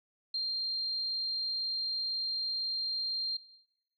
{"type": "tone", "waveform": "sine", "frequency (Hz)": 4186, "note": "C8", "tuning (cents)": 0, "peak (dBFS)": -30, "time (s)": [0.34, 3.37], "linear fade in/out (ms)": 5, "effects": ["noise-tail reverb RT60 1.0 s tail -19 dB re dry", "MP3 96 kbps"]}